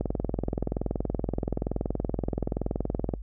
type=click train; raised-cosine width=2 ms; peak=-14 dBFS; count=67; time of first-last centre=0.01-3.138 s; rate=21.1 Hz; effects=noise-tail reverb RT60 0.1 s tail -25 dB re dry + added 50 Hz sine -35 dBFS peak until 3.22 s